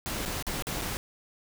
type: noise with dropouts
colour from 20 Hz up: pink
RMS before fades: -33 dBFS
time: 0.06-0.97 s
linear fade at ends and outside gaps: 0 ms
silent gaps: 0.252-0.258 / 0.425-0.467 / 0.623-0.669 / 0.815-0.819 s
effects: none